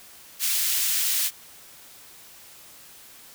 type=high-pass noise; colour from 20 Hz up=white; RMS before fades=-24 dBFS; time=0.39-1.31 s; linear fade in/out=50 ms; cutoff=2300 Hz; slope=12 dB/octave; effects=white hiss -48 dBFS RMS until 3.34 s